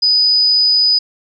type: tone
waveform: sine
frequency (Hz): 4978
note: D#8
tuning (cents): 0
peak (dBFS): -9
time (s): 0.02-0.99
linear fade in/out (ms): 10
effects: none